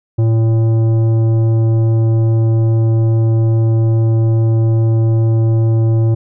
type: tone with tanh clipping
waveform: sine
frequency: 112.8 Hz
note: A2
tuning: 44 cents sharp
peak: -11 dBFS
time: 0.18-6.15 s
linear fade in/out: 10 ms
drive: 11 dB
effects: none